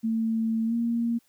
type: tone with pitch glide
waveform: sine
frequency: 224.5 to 233.5 Hz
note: A3 to A#3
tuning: +35 to +3 cents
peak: -23 dBFS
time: 0.03-1.19 s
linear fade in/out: 20 ms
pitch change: +68 cents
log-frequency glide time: 0.66-0.74 s
effects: white hiss -66 dBFS RMS until 1.28 s